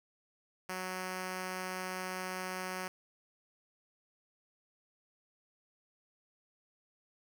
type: tone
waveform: 5% pulse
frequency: 185 Hz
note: F#3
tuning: in tune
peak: -26 dBFS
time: 0.69-2.88 s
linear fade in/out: 2 ms
effects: none